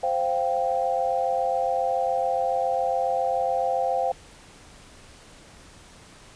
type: chord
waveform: sine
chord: C suspended fourth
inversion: none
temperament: just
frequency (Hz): 523.3 / 697.7 / 784.9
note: C5 / F5 / G5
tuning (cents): 0 / -2 / +2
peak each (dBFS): -26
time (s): 0.03-4.12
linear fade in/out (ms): 5
effects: pink hiss -49 dBFS RMS until 6.35 s + resampled to 22050 Hz